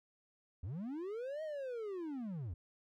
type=linear two-way sweep; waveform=triangle; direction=up then down; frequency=73.42 to 639 to 73.42 Hz; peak=-37 dBFS; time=0.63-2.54 s; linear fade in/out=5 ms; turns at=1.43 s; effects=MP3 96 kbps